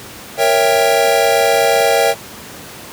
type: chord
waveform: square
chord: A# diminished seventh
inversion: none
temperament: equal with one note detuned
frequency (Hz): 466.2 / 554.4 / 659.3 / 792.6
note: A#4 / C#5 / E5 / G5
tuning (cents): 0 / 0 / 0 / +19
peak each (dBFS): -17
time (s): 0.37-2.15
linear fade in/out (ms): 50
effects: pink hiss -33 dBFS RMS until 2.92 s + high-pass 100 Hz 12 dB/octave